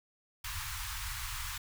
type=band-stop noise; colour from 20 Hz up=pink; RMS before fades=-39 dBFS; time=0.44-1.58 s; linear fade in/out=5 ms; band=110 to 940 Hz; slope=48 dB/octave; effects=none